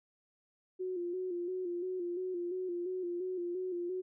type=tone with vibrato; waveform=sine; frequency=359.3 Hz; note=F4; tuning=49 cents sharp; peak=-34 dBFS; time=0.79-4.02 s; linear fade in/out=20 ms; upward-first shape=square; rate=2.9 Hz; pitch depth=50 cents each way; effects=none